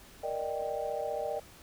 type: chord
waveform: sine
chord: Eb major seventh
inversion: second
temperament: equal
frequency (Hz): 466.2 / 587.3 / 622.3 / 784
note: Bb4 / D5 / Eb5 / G5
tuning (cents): 0 / 0 / 0 / 0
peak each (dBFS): -38 / -36 / -37 / -38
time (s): 0.23-1.4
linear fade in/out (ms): 10
effects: pink hiss -54 dBFS RMS until 1.62 s